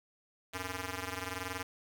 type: ring-modulated tone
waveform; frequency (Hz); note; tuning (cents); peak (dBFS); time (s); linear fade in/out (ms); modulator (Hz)
5% pulse; 185; F#3; 0; -23; 0.53-1.63; 5; 637
effects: none